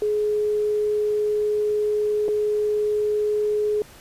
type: tone with dropouts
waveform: sine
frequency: 421 Hz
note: G#4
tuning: 24 cents sharp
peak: -19 dBFS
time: 0.02-3.82 s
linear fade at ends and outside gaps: 1 ms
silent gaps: 2.282-2.287 s
effects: pink hiss -47 dBFS RMS until 4 s + resampled to 32000 Hz